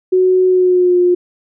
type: tone with pitch glide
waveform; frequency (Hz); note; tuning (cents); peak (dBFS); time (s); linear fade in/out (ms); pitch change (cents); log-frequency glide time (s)
sine; 370 to 356.2; F#4 to F4; 0 to +34; -8; 0.12-1.15; 10; -66; 0.47-0.98
effects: none